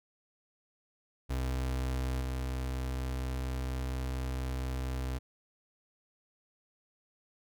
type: tone with level steps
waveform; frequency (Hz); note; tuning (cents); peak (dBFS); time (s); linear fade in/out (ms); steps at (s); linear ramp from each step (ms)
35% pulse; 64.3; C2; -30; -29 / -31; 1.29-5.19; 20; 2.21; 2
effects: none